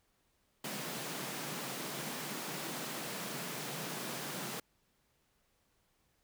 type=high-pass noise; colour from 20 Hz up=pink; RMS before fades=-41 dBFS; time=0.64-4.6 s; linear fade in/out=5 ms; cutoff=130 Hz; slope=96 dB/octave; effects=pink hiss -75 dBFS RMS until 6.23 s